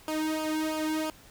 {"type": "tone with flanger", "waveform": "sawtooth", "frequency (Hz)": 312, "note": "D#4", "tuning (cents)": 5, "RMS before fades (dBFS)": -30, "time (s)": [0.08, 1.1], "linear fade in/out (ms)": 0, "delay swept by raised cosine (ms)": [0.5, 1.6], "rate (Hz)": 3, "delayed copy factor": -0.75, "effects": ["pink hiss -54 dBFS RMS until 1.3 s"]}